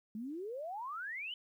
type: exponential sweep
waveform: sine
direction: up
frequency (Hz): 205.8 to 3084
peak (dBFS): -39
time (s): 0.15-1.34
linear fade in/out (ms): 2
effects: 12-bit